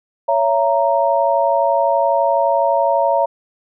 sine chord, A# diminished, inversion first, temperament just, 559.4 / 671.3 / 932.3 Hz, C#5 / E5 / A#5, +16 / +31 / 0 cents, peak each -17 dBFS, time 0.28-3.26 s, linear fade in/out 10 ms, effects none

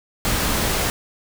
pink noise, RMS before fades -21 dBFS, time 0.25-0.9 s, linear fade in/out 0 ms, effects none

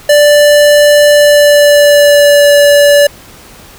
square tone with pitch glide, 587.3 to 577.2 Hz, D5 to D5, 0 to -30 cents, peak -3 dBFS, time 0.09-3.07 s, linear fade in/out 5 ms, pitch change -30 cents, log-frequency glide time 1.11-2.55 s, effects pink hiss -35 dBFS RMS until 3.78 s

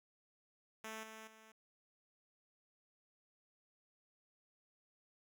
5% pulse tone with level steps, 220 Hz, A3, in tune, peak -34 / -40 / -49 dBFS, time 0.84-1.52 s, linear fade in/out 5 ms, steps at 1.03 / 1.27 s, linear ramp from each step 5 ms, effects none

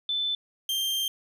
sine / 40% pulse tone pair in turn, 3520 / 3166 Hz, A7 / G7, 0 / +17 cents, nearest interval major second, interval 183 cents, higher first, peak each -25 dBFS, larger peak neither, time 0.09-0.35 / 0.69-1.08 s, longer second, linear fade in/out 2 ms, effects none

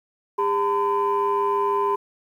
sine tone cluster, 403.5 / 907 / 1013 Hz, G#4 / A#5 / B5, -50 / -48 / +44 cents, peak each -22 / -26 / -21 dBFS, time 0.38-1.96 s, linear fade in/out 10 ms, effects tanh soft clip ceiling -13 dBFS + 9-bit

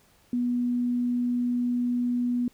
sine tone, 244 Hz, B3, 21 cents flat, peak -23 dBFS, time 0.33-2.48 s, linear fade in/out 2 ms, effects pink hiss -61 dBFS RMS until 2.53 s

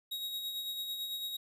45% pulse tone with tremolo, 3793 Hz, A#7, 29 cents sharp, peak -35 dBFS, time 0.11-1.37 s, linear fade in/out 10 ms, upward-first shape sine, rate 9 Hz, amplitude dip 40%, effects none

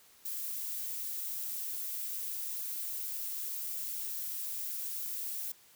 violet noise, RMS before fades -38 dBFS, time 0.25-5.52 s, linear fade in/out 5 ms, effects white hiss -61 dBFS RMS until 5.75 s

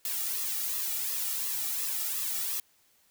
blue noise with flanger, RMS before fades -32 dBFS, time 0.05-2.6 s, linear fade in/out 2 ms, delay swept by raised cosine 1.3 to 1.96 ms, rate 2.8 Hz, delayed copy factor -0.7, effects white hiss -66 dBFS RMS until 3.1 s

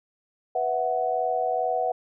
sine chord, B suspended fourth, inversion none, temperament just, 493.9 / 658.5 / 740.8 Hz, B4 / E5 / F#5, 0 / -2 / +2 cents, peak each -29 / -28 / -25 dBFS, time 0.55-1.92 s, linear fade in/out 5 ms, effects none

